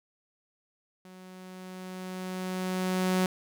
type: tone with level ramp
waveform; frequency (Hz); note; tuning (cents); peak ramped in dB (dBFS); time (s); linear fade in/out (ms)
sawtooth; 185; F#3; 0; -44 to -19; 1.05-3.26; 2
effects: none